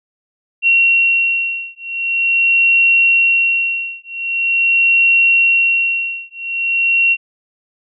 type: beating tone pair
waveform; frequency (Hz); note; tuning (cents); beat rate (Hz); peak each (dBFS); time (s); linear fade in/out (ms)
sine; 2736 / 2736.44; F7 / F7; -36 / -36; 0.44; -14; 0.62-7.17; 50
effects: none